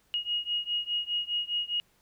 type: beating tone pair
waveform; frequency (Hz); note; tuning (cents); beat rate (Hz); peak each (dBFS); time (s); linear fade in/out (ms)
sine; 2878 / 2882.9; F#7 / F#7; -49 / -46; 4.9; -31 / -32; 0.14-1.8; 0
effects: pink hiss -67 dBFS RMS until 2.01 s